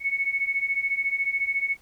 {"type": "beating tone pair", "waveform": "sine", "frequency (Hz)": [2200, 2214], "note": ["C#7", "C#7"], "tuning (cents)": [-14, -3], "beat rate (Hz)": 14, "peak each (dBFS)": [-28, -25], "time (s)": [0, 1.77], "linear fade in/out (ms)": 50, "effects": ["pink hiss -59 dBFS RMS until 1.81 s"]}